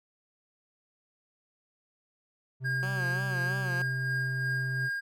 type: tone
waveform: triangle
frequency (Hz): 129.9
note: C3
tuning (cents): -12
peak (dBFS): -29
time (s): 2.6-4.9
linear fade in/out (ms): 50
type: tone with tremolo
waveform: triangle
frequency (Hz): 1618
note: G#6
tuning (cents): -46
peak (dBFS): -27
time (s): 2.64-5.01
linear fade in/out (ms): 20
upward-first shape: sine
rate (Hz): 2.8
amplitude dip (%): 40
type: tone with vibrato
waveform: 10% pulse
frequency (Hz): 184.4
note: F#3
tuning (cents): -6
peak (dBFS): -29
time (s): 2.83-3.82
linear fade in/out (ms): 0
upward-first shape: sine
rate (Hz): 3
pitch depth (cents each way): 100
effects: none